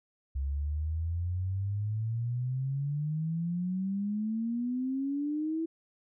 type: exponential sweep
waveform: sine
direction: up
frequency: 66.9 to 329.6 Hz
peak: -29 dBFS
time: 0.35-5.66 s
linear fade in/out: 10 ms
effects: none